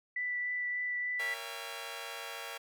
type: tone with vibrato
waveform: sine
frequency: 1975.5 Hz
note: B6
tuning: in tune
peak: -32 dBFS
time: 0.16-1.34 s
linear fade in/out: 5 ms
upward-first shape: triangle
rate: 3.4 Hz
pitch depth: 10 cents each way
type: chord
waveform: 10% pulse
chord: A# diminished seventh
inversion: none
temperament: just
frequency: 466.2 / 559.4 / 671.3 / 805.5 Hz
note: A#4 / C#5 / E5 / G5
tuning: 0 / +16 / +31 / +47 cents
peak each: -38 dBFS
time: 1.19-2.58 s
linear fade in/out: 10 ms
effects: none